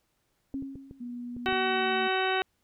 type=tone with exponential decay; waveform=sine; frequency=271.9 Hz; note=C#4; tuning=33 cents flat; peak=-29 dBFS; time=0.54-1.28 s; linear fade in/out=1 ms; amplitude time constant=160 ms
type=clicks; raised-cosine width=3 ms; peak=-30 dBFS; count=7; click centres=0.543 / 0.624 / 0.756 / 0.911 / 1.366 / 1.487 / 1.526 s
type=tone with pitch glide; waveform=sine; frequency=242.6 to 227.7 Hz; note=B3 to A#3; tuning=-31 to -40 cents; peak=-35 dBFS; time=1-2.08 s; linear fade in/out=10 ms; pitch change=-109 cents; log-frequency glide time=1.51-1.93 s
type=harmonic tone; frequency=377.6 Hz; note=F#4; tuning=35 cents sharp; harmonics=1 / 2 / 3 / 4 / 5 / 6 / 7 / 8 / 10; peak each=-30 / -30 / -36 / -32 / -37 / -39 / -36 / -37 / -38 dBFS; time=1.46-2.42 s; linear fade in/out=0 ms
effects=pink hiss -74 dBFS RMS until 2.63 s